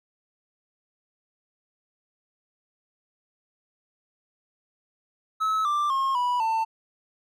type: tone with pitch steps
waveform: triangle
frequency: 1294 / 1179.8 / 1075.6 / 980.7 / 894.1 Hz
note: E6 / D6 / C6 / B5 / A5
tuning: -32 / +8 / +47 / -12 / +28 cents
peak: -20 dBFS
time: 5.4-6.65 s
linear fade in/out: 20 ms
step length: 250 ms
effects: none